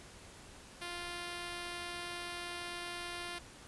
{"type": "tone", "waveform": "5% pulse", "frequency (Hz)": 349.2, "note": "F4", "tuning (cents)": 0, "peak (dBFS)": -29, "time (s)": [0.81, 3.39], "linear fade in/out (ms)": 10, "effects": ["pink hiss -54 dBFS RMS until 3.67 s", "resampled to 24000 Hz"]}